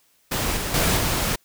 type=noise with level steps; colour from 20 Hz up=pink; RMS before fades=-24 / -27 / -20 / -23 dBFS; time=0.31-1.36 s; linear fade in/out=10 ms; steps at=0.57 / 0.74 / 0.97 s; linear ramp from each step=2 ms; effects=white hiss -62 dBFS RMS until 1.44 s